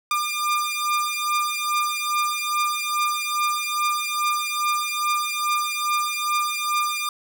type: beating tone pair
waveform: sawtooth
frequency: 1200 / 1202.4 Hz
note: D6 / D6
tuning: +37 / +40 cents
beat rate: 2.4 Hz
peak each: -21 dBFS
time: 0.11-7.09 s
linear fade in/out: 2 ms
effects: none